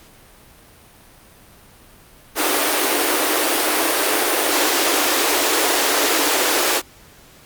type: high-pass noise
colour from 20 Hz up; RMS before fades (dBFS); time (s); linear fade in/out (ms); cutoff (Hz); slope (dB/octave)
pink; -18; 2.35-6.82; 50; 280; 96
effects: pink hiss -47 dBFS RMS until 7.45 s + Opus 48 kbps